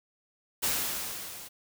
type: noise with level ramp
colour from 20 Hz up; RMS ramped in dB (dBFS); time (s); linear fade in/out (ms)
white; -27 to -45; 0.62-1.49; 20
effects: none